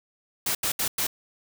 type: noise bursts at uneven times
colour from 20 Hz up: white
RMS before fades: -26 dBFS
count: 4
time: 0.46-0.55 / 0.63-0.72 / 0.79-0.88 / 0.98-1.07 s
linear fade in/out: 5 ms
effects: none